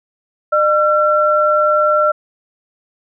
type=tone pair together; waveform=sine; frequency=605.1 / 1355 Hz; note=D#5 / E6; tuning=-48 / +47 cents; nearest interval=octave + major second; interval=1395 cents; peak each=-13 dBFS; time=0.52-2.12 s; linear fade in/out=10 ms; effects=none